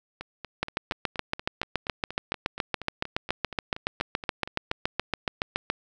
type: two click trains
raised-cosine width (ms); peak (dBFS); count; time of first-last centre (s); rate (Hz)
0.3; -9 / -20; 37 / 20; 0.63-5.7 / 0.21-4.712; 7.1 / 4.22
effects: none